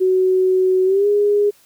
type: tone with pitch glide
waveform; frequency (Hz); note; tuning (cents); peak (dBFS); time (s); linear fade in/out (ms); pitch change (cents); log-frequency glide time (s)
sine; 372.9 to 411.4; F#4 to G#4; +14 to -16; -12; 0-1.51; 20; +170; 0.85-1.07
effects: white hiss -53 dBFS RMS until 1.65 s